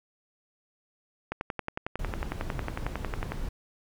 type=click train; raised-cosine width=0.5 ms; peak=-16 dBFS; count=23; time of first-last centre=1.32-3.32 s; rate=11 Hz
type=noise; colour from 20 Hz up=brown; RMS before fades=-35 dBFS; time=1.99-3.49 s; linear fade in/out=5 ms
effects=none